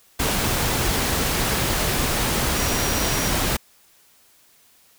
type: tone in noise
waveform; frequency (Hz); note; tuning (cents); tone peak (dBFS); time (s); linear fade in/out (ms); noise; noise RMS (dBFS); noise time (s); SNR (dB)
sine; 5720; F8; +41; -31; 2.56-3.31; 10; pink; -22; 0.19-3.57; -12
effects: white hiss -56 dBFS RMS until 4.98 s